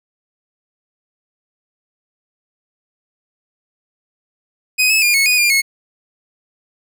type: tone with pitch steps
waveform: sawtooth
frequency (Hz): 2507 / 2592 / 2417 / 2196 / 2477 / 2401 / 2180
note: D#7 / E7 / D7 / C#7 / D#7 / D7 / C#7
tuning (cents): +12 / -30 / +49 / -17 / -8 / +38 / -29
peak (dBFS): -8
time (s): 4.78-5.62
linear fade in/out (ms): 20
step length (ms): 120
effects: none